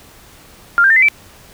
sine tone with pitch steps, 1396.9 / 1586.2 / 1801.1 / 2045 / 2322 Hz, F6 / G6 / A6 / C7 / D7, 0 / +20 / +40 / -40 / -20 cents, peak -7 dBFS, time 0.78-1.085 s, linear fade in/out 0 ms, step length 61 ms, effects pink hiss -43 dBFS RMS until 1.53 s

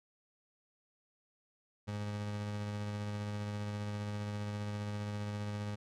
30% pulse tone with tremolo, 103.8 Hz, G#2, in tune, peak -33 dBFS, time 1.87-5.76 s, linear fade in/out 20 ms, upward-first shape triangle, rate 15 Hz, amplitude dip 25%, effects low-pass 7000 Hz 12 dB/octave

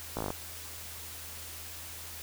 slowing click train, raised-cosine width 1 ms, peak -19 dBFS, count 8, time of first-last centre 0.17-0.304 s, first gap 17 ms, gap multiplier 1.04, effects added 82 Hz sine -50 dBFS peak until 2.22 s + white hiss -44 dBFS RMS until 2.22 s

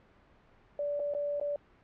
sine tone with dropouts, 580 Hz, D5, 22 cents flat, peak -30 dBFS, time 0.79-1.56 s, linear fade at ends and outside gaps 2 ms, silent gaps 0.995-0.999 / 1.138-1.148 / 1.399-1.412 s, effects pink hiss -62 dBFS RMS until 1.83 s + low-pass 2000 Hz 12 dB/octave

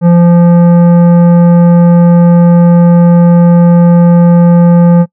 triangle tone with tanh clipping, 172.6 Hz, F3, 20 cents flat, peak -3 dBFS, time 0.01-5.06 s, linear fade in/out 50 ms, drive 16 dB, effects noise-tail reverb RT60 0.1 s tail -25 dB re dry

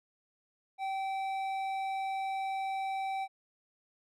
triangle tone with hard clipping, 773 Hz, G5, 24 cents flat, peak -34 dBFS, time 0.78-3.28 s, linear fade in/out 50 ms, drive 12 dB, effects none

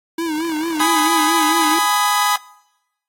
square tone with vibrato, 320 Hz, D#4, 49 cents sharp, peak -20 dBFS, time 0.18-1.79 s, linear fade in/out 5 ms, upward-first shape sine, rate 4.5 Hz, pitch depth 93 cents each way
sawtooth chord, G# minor, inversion none, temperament just, 830.6 / 996.7 / 1245.9 Hz, G#5 / B5 / D#6, 0 / +16 / +2 cents, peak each -15 dBFS, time 0.8-2.36 s, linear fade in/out 2 ms
effects noise-tail reverb RT60 1.0 s tail -24 dB re dry + AAC 48 kbps

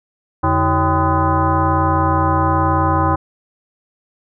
sine tone with frequency modulation, 553 Hz, C#5, 4 cents flat, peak -12 dBFS, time 0.43-3.16 s, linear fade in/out 10 ms, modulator 233 Hz, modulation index 2.9, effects none

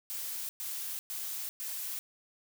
blue noise bursts, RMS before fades -38 dBFS, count 4, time 0.1-1.99 s, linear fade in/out 0 ms, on 390 ms, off 110 ms, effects none

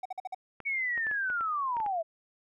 triangle tone bursts, 751 Hz, F#5, 26 cents sharp, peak -31 dBFS, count 5, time 0.03-0.347 s, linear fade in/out 5 ms, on 25 ms, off 48 ms
clicks, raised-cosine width 0.5 ms, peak -28 dBFS, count 9, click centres 0.603 / 0.977 / 1.068 / 1.113 / 1.301 / 1.409 / 1.768 / 1.802 / 1.863 s
sine linear sweep, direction down, 2247 to 632 Hz, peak -28 dBFS, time 0.65-2.03 s, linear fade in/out 20 ms
effects none

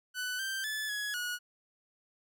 sawtooth tone with pitch steps, 1495 / 1567 / 1733 / 1680 / 1456 Hz, F#6 / G6 / A6 / G#6 / F#6, +17 / -1 / -27 / +19 / -28 cents, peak -30 dBFS, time 0.14-1.39 s, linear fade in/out 50 ms, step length 250 ms, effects none

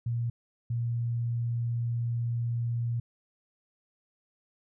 sine tone pair in turn, 118 / 118 Hz, A#2 / A#2, +22 / +22 cents, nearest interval unison, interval 0 cents, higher neither, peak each -27 dBFS, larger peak neither, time 0.06-0.3 / 0.7-3 s, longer second, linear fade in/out 5 ms, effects none

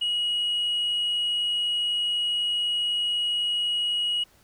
sine tone, 2902 Hz, F#7, 34 cents flat, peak -21 dBFS, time 0.01-4.24 s, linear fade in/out 10 ms, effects tanh soft clip ceiling -21 dBFS + pink hiss -59 dBFS RMS until 4.43 s

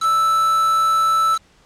triangle tone with quantisation, 1318.5 Hz, E6, in tune, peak -12 dBFS, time 0-1.39 s, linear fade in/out 50 ms, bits 4, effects pink hiss -54 dBFS RMS until 1.65 s + low-pass 7000 Hz 12 dB/octave

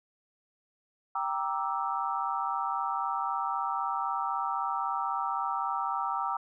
sine chord, E half-diminished seventh, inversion first, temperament equal with one note detuned, 784 / 939.9 / 1174.7 / 1318.5 Hz, G5 / Bb5 / D6 / E6, 0 / +14 / 0 / 0 cents, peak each -34 dBFS, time 1.15-6.37 s, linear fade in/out 5 ms, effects none

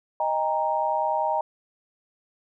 sine chord, Eb major, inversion none, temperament equal with one note detuned, 622.3 / 801.9 / 932.3 Hz, Eb5 / G5 / Bb5, 0 / +39 / 0 cents, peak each -27 / -27 / -25 dBFS, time 0.2-1.41 s, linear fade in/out 2 ms, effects none

